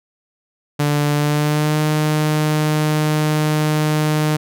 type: tone with pitch glide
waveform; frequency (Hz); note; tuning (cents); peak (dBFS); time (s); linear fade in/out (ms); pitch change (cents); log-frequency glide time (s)
sawtooth; 146.83 to 152.89; D3 to D#3; 0 to -30; -11; 0.79-4.37; 10; +70; 1.14-1.8
effects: none